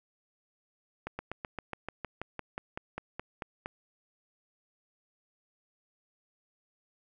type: slowing click train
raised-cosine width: 0.5 ms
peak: -21 dBFS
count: 16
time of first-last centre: 1.07-3.659 s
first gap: 120 ms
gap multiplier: 1.05
effects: none